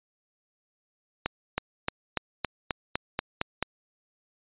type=accelerating click train; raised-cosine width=0.3 ms; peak=-10 dBFS; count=10; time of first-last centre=1.26-3.626 s; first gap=320 ms; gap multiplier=0.95; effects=resampled to 8000 Hz